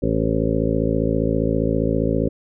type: harmonic tone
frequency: 55 Hz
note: A1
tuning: in tune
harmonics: 1 / 2 / 3 / 4 / 5 / 7 / 8 / 9 / 10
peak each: -26 / -26 / -25 / -26 / -24 / -26 / -29 / -26 / -28 dBFS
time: 0.02-2.29 s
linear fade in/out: 10 ms
effects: none